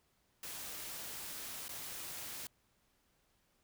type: noise with dropouts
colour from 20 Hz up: white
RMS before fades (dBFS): -45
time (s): 0.43-2.47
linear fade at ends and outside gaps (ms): 2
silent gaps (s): 1.682-1.691
effects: pink hiss -75 dBFS RMS until 3.63 s